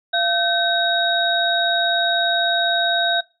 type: tone cluster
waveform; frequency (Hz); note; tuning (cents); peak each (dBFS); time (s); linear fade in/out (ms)
sine; 687 / 1538 / 3778; F5 / G6 / A#7; -29 / -33 / +22; -21; 0.13-3.21; 10
effects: noise-tail reverb RT60 0.3 s tail -21 dB re dry